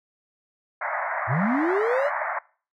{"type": "band-pass noise", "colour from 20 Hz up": "pink", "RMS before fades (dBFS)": -28, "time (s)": [0.81, 2.39], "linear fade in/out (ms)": 5, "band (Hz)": [590, 2100], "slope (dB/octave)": 96}
{"type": "linear sweep", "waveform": "triangle", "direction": "up", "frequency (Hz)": [101.1, 604], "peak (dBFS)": -19, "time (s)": [1.27, 2.11], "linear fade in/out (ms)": 50}
{"effects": ["noise-tail reverb RT60 0.4 s tail -22 dB re dry"]}